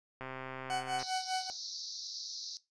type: click train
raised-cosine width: 0.5 ms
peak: -27 dBFS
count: 108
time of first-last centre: 0.21-1.027 s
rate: 131 Hz
type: tone with tremolo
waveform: 40% pulse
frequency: 748 Hz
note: F#5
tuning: 19 cents sharp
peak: -30 dBFS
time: 0.7-1.5 s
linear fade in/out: 0 ms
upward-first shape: sine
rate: 5 Hz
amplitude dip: 85%
type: band-pass noise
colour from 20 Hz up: pink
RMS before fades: -43 dBFS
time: 0.99-2.57 s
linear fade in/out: 0 ms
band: 4000 to 6000 Hz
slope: 96 dB/octave
effects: noise-tail reverb RT60 0.2 s tail -17 dB re dry + resampled to 22050 Hz